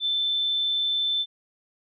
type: tone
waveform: sine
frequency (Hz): 3534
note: A7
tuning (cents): +7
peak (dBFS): -22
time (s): 0-1.26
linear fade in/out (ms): 50
effects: none